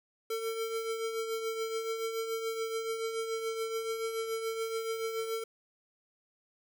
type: tone with tremolo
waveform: square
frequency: 449.9 Hz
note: A4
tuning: 39 cents sharp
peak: -31 dBFS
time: 0.3-5.44 s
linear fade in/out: 5 ms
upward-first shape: triangle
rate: 7 Hz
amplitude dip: 55%
effects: none